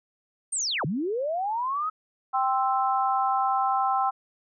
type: linear two-way sweep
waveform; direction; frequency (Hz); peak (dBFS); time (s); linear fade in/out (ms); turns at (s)
sine; down then up; 9000 to 129 to 1293; -25; 0.52-1.9; 10; 0.85
type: chord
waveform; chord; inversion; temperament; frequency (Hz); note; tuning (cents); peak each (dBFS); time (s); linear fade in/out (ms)
sine; C major; second; equal; 784 / 1046.5 / 1318.5; G5 / C6 / E6; 0 / 0 / 0; -24 / -27 / -28; 2.33-4.11; 20
effects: none